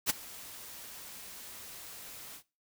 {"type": "noise with ADSR envelope", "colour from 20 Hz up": "white", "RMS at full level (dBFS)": -26, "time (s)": [0.06, 2.43], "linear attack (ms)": 39, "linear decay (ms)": 15, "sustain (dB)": -21, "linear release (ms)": 81, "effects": ["noise-tail reverb RT60 0.3 s tail -20 dB re dry"]}